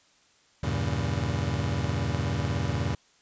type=chord; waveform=35% pulse; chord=E diminished seventh; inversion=none; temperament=just; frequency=82.41 / 98.89 / 118.67 / 142.4 Hz; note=E2 / G2 / Bb2 / Db3; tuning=0 / +16 / +31 / +47 cents; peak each=-30 dBFS; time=0.63-2.95 s; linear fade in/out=5 ms; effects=white hiss -62 dBFS RMS until 3.21 s + resampled to 16000 Hz